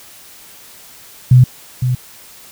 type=tone with echo; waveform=sine; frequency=126 Hz; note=B2; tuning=35 cents sharp; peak=-3 dBFS; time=1.31-1.44 s; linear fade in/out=5 ms; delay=510 ms; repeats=1; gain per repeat=-9 dB; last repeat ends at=1.95 s; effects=white hiss -40 dBFS RMS until 2.51 s